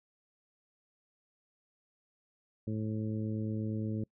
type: harmonic tone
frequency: 108.5 Hz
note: A2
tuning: 24 cents flat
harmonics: 1 / 2 / 3 / 4 / 5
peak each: -35 / -36 / -41 / -46 / -49 dBFS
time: 2.67-4.04 s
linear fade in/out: 5 ms
effects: noise-tail reverb RT60 0.1 s tail -26 dB re dry